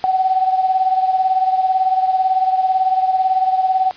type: beating tone pair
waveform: sine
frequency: 751 / 769 Hz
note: F#5 / G5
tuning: +26 / -33 cents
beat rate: 18 Hz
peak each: -14 / -20 dBFS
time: 0.04-3.91 s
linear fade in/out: 0 ms
effects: white hiss -40 dBFS RMS until 3.96 s + resampled to 11025 Hz